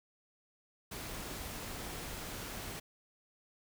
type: noise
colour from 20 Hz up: pink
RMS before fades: -43 dBFS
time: 0.91-2.8 s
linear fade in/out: 10 ms
effects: none